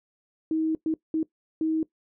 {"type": "tone bursts at uneven times", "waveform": "sine", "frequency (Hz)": 317.9, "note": "D#4", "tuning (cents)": 37, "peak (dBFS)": -22, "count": 4, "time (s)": [[0.51, 0.75], [0.86, 0.94], [1.14, 1.23], [1.61, 1.83]], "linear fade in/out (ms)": 2, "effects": ["noise-tail reverb RT60 0.1 s tail -19 dB re dry"]}